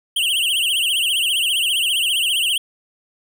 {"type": "tone with vibrato", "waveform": "square", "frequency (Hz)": 2974, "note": "F#7", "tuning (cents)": 8, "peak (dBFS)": -17, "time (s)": [0.16, 2.58], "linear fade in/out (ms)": 5, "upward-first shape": "triangle", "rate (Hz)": 15, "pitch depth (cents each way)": 190, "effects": []}